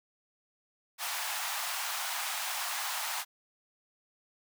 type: high-pass noise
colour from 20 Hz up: pink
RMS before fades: -35 dBFS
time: 0.98-3.25 s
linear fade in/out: 50 ms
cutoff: 720 Hz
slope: 48 dB/octave
effects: none